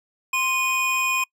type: tone pair together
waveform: square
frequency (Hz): 1046.5 / 2476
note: C6 / D#7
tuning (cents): 0 / -9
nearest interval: octave + minor third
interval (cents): 1491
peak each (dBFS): -26 / -22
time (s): 0.33-1.24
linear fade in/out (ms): 5
effects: noise-tail reverb RT60 0.1 s tail -26 dB re dry + low-pass 12000 Hz 12 dB/octave